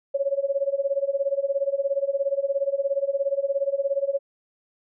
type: tone with tremolo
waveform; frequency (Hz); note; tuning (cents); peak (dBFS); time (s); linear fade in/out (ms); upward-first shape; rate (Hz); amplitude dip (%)
sine; 554.4; C#5; 0; -18; 0.14-4.19; 10; sine; 17; 90
effects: none